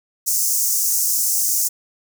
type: high-pass noise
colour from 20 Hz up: pink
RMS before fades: -19 dBFS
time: 0.26-1.69 s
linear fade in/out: 20 ms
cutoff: 5700 Hz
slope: 48 dB/octave
effects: none